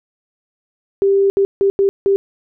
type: tone bursts at uneven times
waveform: sine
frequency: 394.1 Hz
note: G4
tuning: 9 cents sharp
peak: -10 dBFS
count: 5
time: 1.02-1.3 / 1.37-1.45 / 1.61-1.7 / 1.79-1.89 / 2.06-2.16 s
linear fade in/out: 0 ms
effects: none